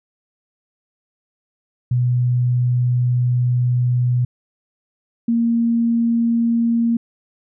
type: tone pair in turn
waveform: sine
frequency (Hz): 123.47 / 232.4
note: B2 / A#3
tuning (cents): 0 / -5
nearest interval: major seventh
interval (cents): 1095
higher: second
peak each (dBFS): -14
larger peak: neither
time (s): 1.91-4.25 / 5.28-6.97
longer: first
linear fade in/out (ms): 5
effects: none

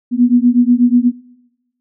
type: beating tone pair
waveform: sine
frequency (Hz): 239.9 / 248.1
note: A#3 / B3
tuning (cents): +50 / +8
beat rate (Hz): 8.2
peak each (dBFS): -11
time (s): 0.11-1.12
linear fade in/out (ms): 50
effects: noise-tail reverb RT60 0.9 s tail -19 dB re dry

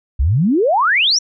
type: exponential sweep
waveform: sine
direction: up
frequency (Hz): 58.27 to 6060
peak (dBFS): -11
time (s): 0.19-1.19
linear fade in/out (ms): 10
effects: none

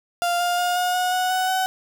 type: tone with pitch steps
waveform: 35% pulse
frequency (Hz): 697 / 704.7 / 712.5 / 720.3 / 728.3 / 736.3 / 744.4 / 752.7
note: F5 / F5 / F5 / F#5 / F#5 / F#5 / F#5 / F#5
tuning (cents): -4 / +15 / +34 / -47 / -28 / -9 / +10 / +29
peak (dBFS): -18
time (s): 0.22-1.66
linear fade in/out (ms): 0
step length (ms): 180
effects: none

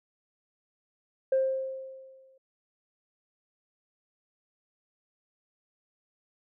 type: tone with exponential decay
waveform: sine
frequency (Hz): 529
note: C5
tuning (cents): +19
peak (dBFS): -19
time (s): 1.32-2.38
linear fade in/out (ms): 5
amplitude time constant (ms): 230
effects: tanh soft clip ceiling -18 dBFS

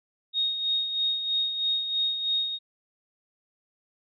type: tone with tremolo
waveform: sine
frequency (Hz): 3729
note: A#7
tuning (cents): 0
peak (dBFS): -22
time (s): 0.33-2.59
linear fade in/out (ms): 50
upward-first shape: sine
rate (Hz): 3.1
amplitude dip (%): 55
effects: none

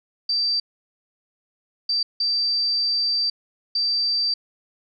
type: tone bursts at uneven times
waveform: sine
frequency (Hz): 4667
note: D8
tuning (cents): -12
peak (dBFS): -19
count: 4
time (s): 0.29-0.6 / 1.89-2.03 / 2.2-3.3 / 3.75-4.34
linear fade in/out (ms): 5
effects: none

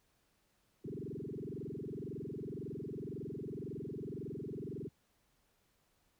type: tone with frequency modulation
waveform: sine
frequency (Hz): 272.6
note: C#4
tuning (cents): -29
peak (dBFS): -40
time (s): 0.84-4.89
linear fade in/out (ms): 10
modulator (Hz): 21.9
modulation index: 7.2
effects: pink hiss -75 dBFS RMS until 6.19 s

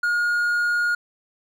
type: tone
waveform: triangle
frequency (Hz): 1431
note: F6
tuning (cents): +42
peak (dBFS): -17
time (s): 0.03-0.95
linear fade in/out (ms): 5
effects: none

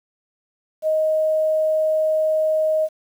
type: tone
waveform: sine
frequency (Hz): 626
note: D#5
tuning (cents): +10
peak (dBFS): -16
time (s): 0.82-2.89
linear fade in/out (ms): 50
effects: 8-bit

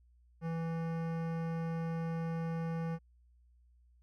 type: tone with hard clipping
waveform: sine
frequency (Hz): 164.81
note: E3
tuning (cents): 0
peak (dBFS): -36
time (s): 0.41-2.99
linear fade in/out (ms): 50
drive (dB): 17
effects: added 60 Hz sine -62 dBFS peak until 4.02 s

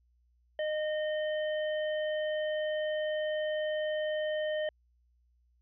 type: harmonic tone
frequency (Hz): 614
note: D#5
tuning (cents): -23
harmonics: 1 / 3 / 5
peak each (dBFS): -30 / -40 / -44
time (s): 0.59-4.69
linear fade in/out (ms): 2
effects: added 60 Hz sine -66 dBFS peak until 5.61 s

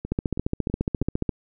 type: two click trains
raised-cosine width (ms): 3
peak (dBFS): -10 / -18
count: 18 / 4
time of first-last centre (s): 0.12-1.292 / 0.05-1.024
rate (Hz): 14.5 / 3.08
effects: none

